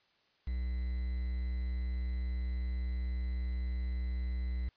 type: tone with quantisation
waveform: triangle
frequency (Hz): 61.8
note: B1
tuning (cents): +2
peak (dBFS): -30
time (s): 0.47-4.69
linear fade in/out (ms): 5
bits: 9
effects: white hiss -71 dBFS RMS until 4.76 s + resampled to 11025 Hz